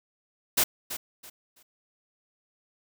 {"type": "noise with echo", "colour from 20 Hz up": "white", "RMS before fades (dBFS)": -22, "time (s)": [0.57, 0.64], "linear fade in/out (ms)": 10, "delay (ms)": 330, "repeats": 3, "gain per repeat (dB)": -12, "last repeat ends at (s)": 1.63, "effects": []}